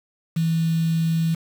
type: tone with quantisation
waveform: sine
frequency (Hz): 163.6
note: E3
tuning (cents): -13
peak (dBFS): -18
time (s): 0.36-1.35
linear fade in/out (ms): 10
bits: 6
effects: none